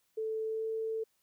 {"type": "tone with pitch glide", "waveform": "sine", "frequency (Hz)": [440, 444.3], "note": ["A4", "A4"], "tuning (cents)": [0, 17], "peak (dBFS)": -32, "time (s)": [0.17, 1.04], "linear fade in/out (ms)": 10, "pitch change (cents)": 17, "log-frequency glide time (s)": [0.45, 0.68], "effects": ["white hiss -75 dBFS RMS until 1.22 s"]}